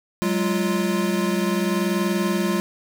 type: tone cluster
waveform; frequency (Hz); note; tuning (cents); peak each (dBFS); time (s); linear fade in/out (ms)
square; 187 / 207.6 / 347.3; F#3 / G#3 / F4; +19 / 0 / -10; -25; 0.22-2.6; 0
effects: 7-bit